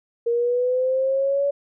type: linear sweep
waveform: sine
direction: up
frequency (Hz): 466.2 to 569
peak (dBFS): -18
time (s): 0.26-1.51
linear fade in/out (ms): 10
effects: none